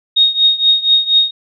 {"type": "tone with tremolo", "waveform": "sine", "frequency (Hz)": 3729, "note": "A#7", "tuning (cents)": 0, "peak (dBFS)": -5, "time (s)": [0.16, 1.31], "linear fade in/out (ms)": 10, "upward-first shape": "triangle", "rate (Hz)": 4.2, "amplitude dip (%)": 90, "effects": []}